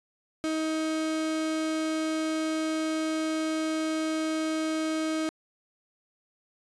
35% pulse tone, 315.9 Hz, D#4, 26 cents sharp, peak -25 dBFS, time 0.44-5.29 s, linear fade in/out 0 ms, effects resampled to 22050 Hz

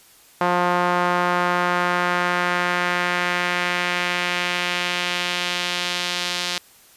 sawtooth tone with band-pass filter sweep, 177.3 Hz, F3, 26 cents sharp, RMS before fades -22 dBFS, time 0.41-6.58 s, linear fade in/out 0 ms, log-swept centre 980 to 4100 Hz, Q 1.4, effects white hiss -51 dBFS RMS until 6.96 s + resampled to 32000 Hz

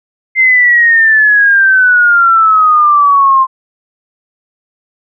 sine exponential sweep, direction down, 2093 to 1046.5 Hz, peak -4 dBFS, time 0.35-3.47 s, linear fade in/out 50 ms, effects none

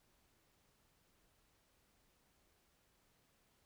silence, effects pink hiss -75 dBFS RMS until 3.65 s

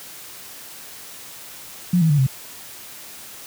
sine tone with pitch steps, 178 / 161.35 / 146.26 / 132.58 Hz, F3 / E3 / D3 / C3, +33 / -37 / -7 / +23 cents, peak -13 dBFS, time 1.93-2.266 s, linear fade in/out 5 ms, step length 84 ms, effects white hiss -39 dBFS RMS until 3.46 s + high-pass 60 Hz 12 dB/octave

